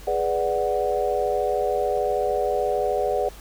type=chord; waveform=sine; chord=G# half-diminished seventh; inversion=none; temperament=equal; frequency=415.3 / 493.9 / 587.3 / 740 Hz; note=G#4 / B4 / D5 / F#5; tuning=0 / 0 / 0 / 0 cents; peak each=-26 dBFS; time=0.07-3.29 s; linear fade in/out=5 ms; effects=added 50 Hz sine -41 dBFS peak until 3.4 s + pink hiss -46 dBFS RMS until 3.4 s